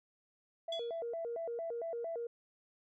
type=tone with vibrato; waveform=sine; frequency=559 Hz; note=C#5; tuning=14 cents sharp; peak=-36 dBFS; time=0.68-2.27 s; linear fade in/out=5 ms; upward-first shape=square; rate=4.4 Hz; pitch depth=300 cents each way
type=tone with exponential decay; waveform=sine; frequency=3385 Hz; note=G#7; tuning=32 cents sharp; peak=-34 dBFS; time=0.72-1.01 s; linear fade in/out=5 ms; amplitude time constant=62 ms
effects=tanh soft clip ceiling -31 dBFS